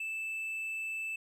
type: tone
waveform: triangle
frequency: 2637 Hz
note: E7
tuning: in tune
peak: -33 dBFS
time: 0-1.16 s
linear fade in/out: 5 ms
effects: none